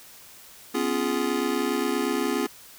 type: chord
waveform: square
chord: C# dominant seventh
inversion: third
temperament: just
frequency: 249.5 / 277.2 / 346.5 / 415.8 Hz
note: B3 / C#4 / E#4 / G#4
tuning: +18 / 0 / -14 / +2 cents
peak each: -30 dBFS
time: 0.74-2.47 s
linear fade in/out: 10 ms
effects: white hiss -48 dBFS RMS until 2.78 s